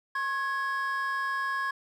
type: tone pair together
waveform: triangle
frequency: 1080 / 1667.7 Hz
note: C#6 / G#6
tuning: -45 / +7 cents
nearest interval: minor sixth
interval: 752 cents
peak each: -28 dBFS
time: 0.15-1.71 s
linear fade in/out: 5 ms
effects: tanh soft clip ceiling -21 dBFS